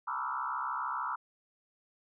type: tone with frequency modulation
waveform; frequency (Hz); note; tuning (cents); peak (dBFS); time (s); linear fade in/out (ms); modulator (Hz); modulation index
sine; 1148; D6; -40; -32; 0.07-1.16; 10; 66.7; 3.7
effects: none